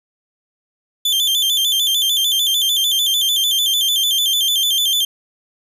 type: tone with vibrato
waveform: 40% pulse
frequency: 3322 Hz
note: G#7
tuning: in tune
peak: -13 dBFS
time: 1.05-5.05 s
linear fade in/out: 5 ms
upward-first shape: square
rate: 6.7 Hz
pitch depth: 83 cents each way
effects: none